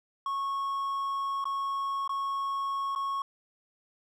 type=tone with dropouts; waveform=triangle; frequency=1100 Hz; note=C#6; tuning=14 cents flat; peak=-27 dBFS; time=0.26-3.22 s; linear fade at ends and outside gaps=2 ms; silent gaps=1.442-1.454 / 2.077-2.093 / 2.951-2.959 s; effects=none